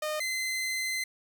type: tone pair in turn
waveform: sawtooth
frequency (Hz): 612 / 2059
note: D#5 / C7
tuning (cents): -29 / -28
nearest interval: octave + major sixth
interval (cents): 2101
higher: second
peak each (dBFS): -26 / -26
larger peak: neither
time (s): 0.02-0.2 / 0.2-1.04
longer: second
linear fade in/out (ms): 5
effects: none

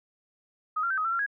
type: tone with pitch steps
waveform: sine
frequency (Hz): 1256 / 1378 / 1549 / 1260 / 1343 / 1374 / 1653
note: D#6 / F6 / G6 / D#6 / E6 / F6 / G#6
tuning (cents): +16 / -24 / -21 / +21 / +32 / -29 / -9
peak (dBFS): -25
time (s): 0.76-1.264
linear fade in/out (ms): 10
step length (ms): 72
effects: none

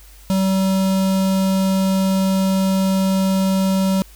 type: tone with notch filter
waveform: square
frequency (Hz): 191.2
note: G3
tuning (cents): -43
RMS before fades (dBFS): -17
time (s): 0.3-4.02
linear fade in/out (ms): 0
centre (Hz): 1900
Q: 1.3
effects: added 50 Hz sine -42 dBFS peak until 4.15 s + white hiss -48 dBFS RMS until 4.15 s

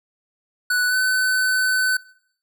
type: tone with pitch glide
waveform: square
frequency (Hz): 1482 to 1512.3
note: F#6 to F#6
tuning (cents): +2 to +37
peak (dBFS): -18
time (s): 0.7-1.97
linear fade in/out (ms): 5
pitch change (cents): +35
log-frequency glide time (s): 0.88-0.95
effects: noise-tail reverb RT60 0.7 s tail -22 dB re dry

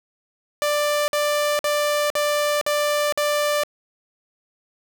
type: tone bursts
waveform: sawtooth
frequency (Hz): 590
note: D5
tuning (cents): +8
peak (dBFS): -15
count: 6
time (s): 0.62-3.635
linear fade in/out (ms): 0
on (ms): 460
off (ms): 51
effects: none

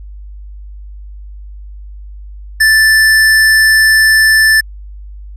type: tone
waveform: square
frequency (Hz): 1760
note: A6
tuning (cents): 0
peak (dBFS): -6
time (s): 2.6-4.61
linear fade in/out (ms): 10
effects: added 50 Hz sine -27 dBFS peak until 5.36 s + resampled to 32000 Hz

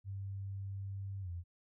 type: tone with pitch glide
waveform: sine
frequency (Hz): 98 to 86.81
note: G2 to F2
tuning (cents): 0 to -10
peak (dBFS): -39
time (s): 0.04-1.44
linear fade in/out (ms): 50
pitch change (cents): -210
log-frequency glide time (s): 1.21-1.3
effects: none

